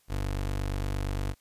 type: tone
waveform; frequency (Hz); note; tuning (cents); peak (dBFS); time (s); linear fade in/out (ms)
25% pulse; 48.64; G1; -13; -25; 0.08-1.35; 50
effects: white hiss -67 dBFS RMS until 1.4 s + resampled to 32000 Hz